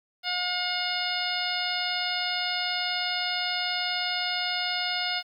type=harmonic tone; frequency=719 Hz; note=F#5; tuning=50 cents flat; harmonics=1 / 2 / 3 / 4 / 5 / 6 / 7; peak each=-34 / -34 / -34 / -34 / -34 / -34 / -34 dBFS; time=0.23-5.23 s; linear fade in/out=50 ms; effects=10-bit